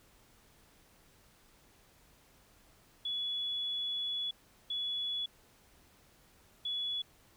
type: tone bursts at uneven times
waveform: sine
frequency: 3400 Hz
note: G#7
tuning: 40 cents sharp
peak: -33 dBFS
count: 3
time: 3.05-4.31 / 4.7-5.26 / 6.65-7.02 s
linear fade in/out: 5 ms
effects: pink hiss -64 dBFS RMS until 7.36 s